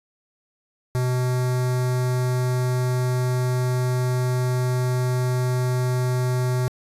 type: tone with notch filter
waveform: square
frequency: 125.9 Hz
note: B2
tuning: 34 cents sharp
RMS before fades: -22 dBFS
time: 0.95-6.68 s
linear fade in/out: 0 ms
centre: 2900 Hz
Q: 1.3
effects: resampled to 32000 Hz